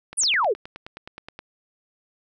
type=click train; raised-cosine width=0.3 ms; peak=-21 dBFS; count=13; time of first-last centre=0.13-1.391 s; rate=9.52 Hz
type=exponential sweep; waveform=sine; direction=down; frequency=10480 to 357.3 Hz; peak=-18 dBFS; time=0.17-0.54 s; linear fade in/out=20 ms
effects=none